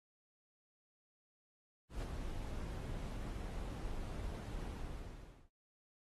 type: noise with ADSR envelope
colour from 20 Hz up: brown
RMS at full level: -38 dBFS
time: 1.89-5.5 s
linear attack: 140 ms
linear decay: 10 ms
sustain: -5 dB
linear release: 800 ms
effects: AAC 32 kbps